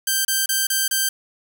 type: tone bursts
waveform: 5% pulse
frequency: 1567 Hz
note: G6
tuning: 1 cent flat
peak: -7 dBFS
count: 5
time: 0.07-1.09 s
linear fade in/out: 5 ms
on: 180 ms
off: 30 ms
effects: 8-bit